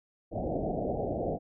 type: low-pass noise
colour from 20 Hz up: white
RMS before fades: -32 dBFS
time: 0.31-1.39 s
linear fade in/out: 50 ms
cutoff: 750 Hz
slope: 96 dB/octave
effects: none